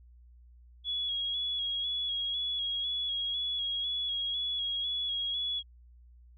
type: tone with vibrato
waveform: sine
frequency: 3344 Hz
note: G#7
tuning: 11 cents sharp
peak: -30 dBFS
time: 0.84-5.63 s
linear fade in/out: 50 ms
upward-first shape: square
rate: 2 Hz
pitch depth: 25 cents each way
effects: added 60 Hz sine -53 dBFS peak until 6.37 s